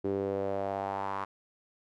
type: tone with band-pass filter sweep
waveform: sawtooth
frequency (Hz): 98.2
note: G2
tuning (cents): +4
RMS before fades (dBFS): -33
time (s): 0.04-1.25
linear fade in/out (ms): 10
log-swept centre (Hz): 370 to 1100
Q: 3.7
effects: none